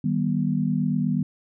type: chord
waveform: sine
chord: Eb augmented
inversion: none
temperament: just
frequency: 155.56 / 194.45 / 243.1 Hz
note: Eb3 / G3 / B3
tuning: 0 / -14 / -27 cents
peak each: -25 dBFS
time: 0.04-1.23 s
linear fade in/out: 5 ms
effects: none